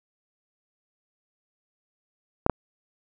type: clicks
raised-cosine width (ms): 1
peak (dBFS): -5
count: 2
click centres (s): 2.464 / 2.497
effects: none